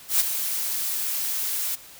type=noise with ADSR envelope; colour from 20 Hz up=blue; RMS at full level=-18 dBFS; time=0.08-1.76 s; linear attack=120 ms; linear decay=21 ms; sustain=-9 dB; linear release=17 ms; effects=white hiss -46 dBFS RMS until 1.99 s